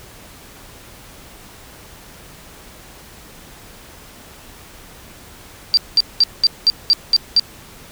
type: tone bursts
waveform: sine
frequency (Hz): 4700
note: D8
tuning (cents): +1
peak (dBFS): -8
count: 8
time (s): 5.74-7.396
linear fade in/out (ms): 0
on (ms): 32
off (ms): 200
effects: pink hiss -41 dBFS RMS until 7.91 s